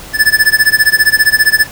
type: tone with tremolo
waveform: square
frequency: 1741 Hz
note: A6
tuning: 19 cents flat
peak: -4 dBFS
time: 0.13-1.67 s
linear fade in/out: 50 ms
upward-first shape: sine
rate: 15 Hz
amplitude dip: 95%
effects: pink hiss -31 dBFS RMS until 1.71 s